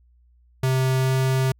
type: tone with pitch glide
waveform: square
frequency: 130.81 to 131.57 Hz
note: C3 to C3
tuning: 0 to +10 cents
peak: -19 dBFS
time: 0.63-1.52 s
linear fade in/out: 5 ms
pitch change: +10 cents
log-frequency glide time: 0.97-1.13 s
effects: added 60 Hz sine -54 dBFS peak until 1.59 s